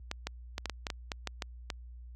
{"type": "clicks", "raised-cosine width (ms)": 0.2, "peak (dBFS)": -17, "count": 11, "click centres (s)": [0.114, 0.27, 0.581, 0.657, 0.697, 0.868, 0.902, 1.118, 1.273, 1.422, 1.702], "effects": ["added 60 Hz sine -42 dBFS peak until 2.15 s", "high-pass 60 Hz 12 dB/octave"]}